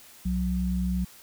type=tone pair together; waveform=sine; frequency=63.61 / 182 Hz; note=C2 / F#3; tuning=-48 / -28 cents; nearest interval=octave + tritone; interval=1820 cents; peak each=-28 / -26 dBFS; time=0.25-1.05 s; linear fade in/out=10 ms; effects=white hiss -51 dBFS RMS until 1.22 s